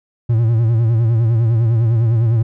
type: tone with vibrato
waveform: triangle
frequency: 114.5 Hz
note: A#2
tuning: 31 cents flat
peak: -9 dBFS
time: 0.29-2.43 s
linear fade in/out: 10 ms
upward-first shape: sine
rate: 9.9 Hz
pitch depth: 78 cents each way
effects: none